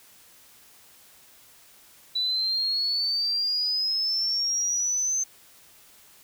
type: exponential sweep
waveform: sine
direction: up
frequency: 3951 to 6260 Hz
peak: -23 dBFS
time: 2.15-5.24 s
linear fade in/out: 10 ms
effects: white hiss -54 dBFS RMS until 6.23 s